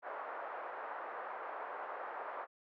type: band-pass noise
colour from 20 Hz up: pink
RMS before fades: -44 dBFS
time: 0.02-2.47 s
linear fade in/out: 50 ms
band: 550 to 1500 Hz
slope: 24 dB/octave
effects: none